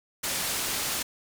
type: low-pass noise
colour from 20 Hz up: white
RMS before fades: -30 dBFS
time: 0.23-1.03 s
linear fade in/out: 10 ms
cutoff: 11000 Hz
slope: 12 dB/octave
effects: none